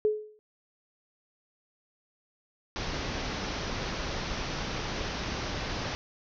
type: tone with exponential decay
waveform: sine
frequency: 426.4 Hz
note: G#4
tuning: 46 cents sharp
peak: -19 dBFS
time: 0.05-0.39 s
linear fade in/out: 0 ms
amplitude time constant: 72 ms
type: low-pass noise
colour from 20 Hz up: pink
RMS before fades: -34 dBFS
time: 2.76-5.95 s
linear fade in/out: 0 ms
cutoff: 6100 Hz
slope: 96 dB/octave
effects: none